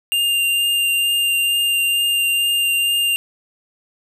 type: tone with vibrato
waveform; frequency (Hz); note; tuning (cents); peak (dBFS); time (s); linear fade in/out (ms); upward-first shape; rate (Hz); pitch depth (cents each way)
square; 2797; F7; +2; -16; 0.12-3.16; 0; triangle; 2.2; 11
effects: none